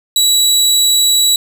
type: tone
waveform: 25% pulse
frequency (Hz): 3912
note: B7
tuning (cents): -17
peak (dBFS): -5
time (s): 0.16-1.36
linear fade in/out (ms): 2
effects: none